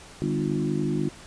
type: harmonic tone with a mistuned harmonic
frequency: 50.3 Hz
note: G1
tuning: 45 cents sharp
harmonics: 3 / 4 / 5 / 6 / 7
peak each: -28 / -30 / -31 / -30 / -30 dBFS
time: 0.22-1.09 s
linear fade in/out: 0 ms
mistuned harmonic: 6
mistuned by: +21 cents
effects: pink hiss -46 dBFS RMS until 1.26 s + resampled to 22050 Hz